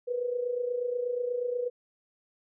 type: tone with amplitude modulation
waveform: sine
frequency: 489.7 Hz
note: B4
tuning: 15 cents flat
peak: -25 dBFS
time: 0.07-1.7 s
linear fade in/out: 20 ms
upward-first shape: sine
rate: 28.3 Hz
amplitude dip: 65%
effects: none